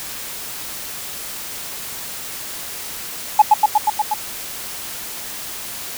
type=tone with echo; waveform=sine; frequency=849 Hz; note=G#5; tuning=38 cents sharp; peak=-3 dBFS; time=3.39-3.42 s; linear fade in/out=5 ms; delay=120 ms; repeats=6; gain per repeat=-2 dB; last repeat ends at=4.14 s; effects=tanh soft clip ceiling 0 dBFS + white hiss -30 dBFS RMS until 5.97 s